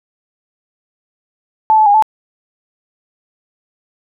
sine tone with pitch steps, 873 / 865 / 815 / 869 Hz, A5 / A5 / G#5 / A5, -14 / -30 / -33 / -22 cents, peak -6 dBFS, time 1.7-2.024 s, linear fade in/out 0 ms, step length 81 ms, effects none

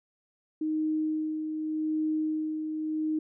sine tone with tremolo, 311.1 Hz, D#4, in tune, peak -25 dBFS, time 0.61-3.19 s, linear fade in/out 5 ms, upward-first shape sine, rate 0.85 Hz, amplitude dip 45%, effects none

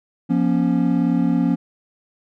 triangle chord, Bb minor, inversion second, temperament equal with one note detuned, 174.61 / 238.8 / 277.2 Hz, F3 / Bb3 / Db4, 0 / +42 / 0 cents, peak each -18 dBFS, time 0.29-1.56 s, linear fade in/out 20 ms, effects none

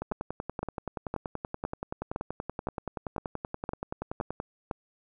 two click trains, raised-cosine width 1 ms, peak -17 / -19 dBFS, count 10 / 47, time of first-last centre 0.12-4.712 / 0.02-4.401 s, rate 1.96 / 10.5 Hz, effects none

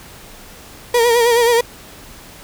35% pulse tone with vibrato, 471.6 Hz, A#4, 20 cents sharp, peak -9 dBFS, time 0.94-1.61 s, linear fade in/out 5 ms, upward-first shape sine, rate 9.4 Hz, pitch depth 56 cents each way, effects pink hiss -39 dBFS RMS until 2.43 s

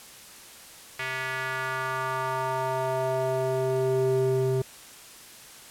square tone with band-pass filter sweep, 130.81 Hz, C3, in tune, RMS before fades -27 dBFS, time 0.99-4.62 s, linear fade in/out 5 ms, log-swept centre 2100 to 300 Hz, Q 2.3, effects white hiss -47 dBFS RMS until 5.7 s + low-pass 12000 Hz 12 dB/octave

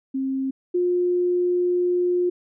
sine tone pair in turn, 266.8 / 356.1 Hz, C4 / F4, +34 / +34 cents, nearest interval perfect fourth, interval 500 cents, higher second, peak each -22 / -18 dBFS, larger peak second, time 0.14-0.51 / 0.74-2.3 s, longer second, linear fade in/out 10 ms, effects none

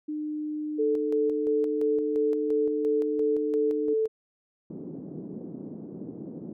sine tone, 303.1 Hz, D#4, 45 cents flat, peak -29 dBFS, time 0.08-3.94 s, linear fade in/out 10 ms
sine tone with tremolo, 440 Hz, A4, in tune, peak -22 dBFS, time 0.78-4.08 s, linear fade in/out 20 ms, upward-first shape square, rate 2.9 Hz, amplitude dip 40%
white band-pass noise, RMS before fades -39 dBFS, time 4.7-6.53 s, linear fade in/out 5 ms, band 160 to 340 Hz, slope 24 dB/octave
effects none

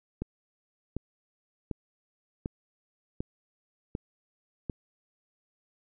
click train, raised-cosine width 3 ms, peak -19 dBFS, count 7, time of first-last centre 0.22-4.698 s, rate 1.34 Hz, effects none

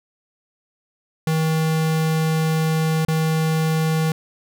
square tone with dropouts, 159.1 Hz, D#3, 39 cents sharp, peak -18 dBFS, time 1.27-4.12 s, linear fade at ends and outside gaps 2 ms, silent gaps 3.05-3.083 s, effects none

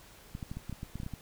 clicks, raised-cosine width 5 ms, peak -26 dBFS, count 12, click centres 0.351 / 0.428 / 0.515 / 0.57 / 0.696 / 0.727 / 0.831 / 0.956 / 1.001 / 1.033 / 1.064 / 1.137 s, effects pink hiss -55 dBFS RMS until 1.21 s

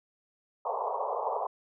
white band-pass noise, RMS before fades -32 dBFS, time 0.65-1.47 s, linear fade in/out 5 ms, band 430 to 1100 Hz, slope 96 dB/octave, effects none

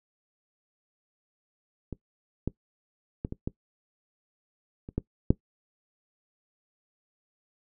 clicks, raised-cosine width 3 ms, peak -22 / -15 / -17 / -21 / -17 / -26 / -14 / -6 dBFS, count 8, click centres 1.927 / 2.476 / 3.249 / 3.324 / 3.475 / 4.889 / 4.98 / 5.305 s, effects noise-tail reverb RT60 0.1 s tail -19 dB re dry

